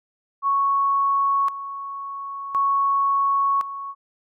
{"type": "tone with tremolo", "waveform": "sine", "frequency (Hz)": 1108, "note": "C#6", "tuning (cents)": -1, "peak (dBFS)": -17, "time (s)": [0.42, 3.95], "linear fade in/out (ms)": 50, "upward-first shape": "square", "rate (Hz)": 0.47, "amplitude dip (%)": 75, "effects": []}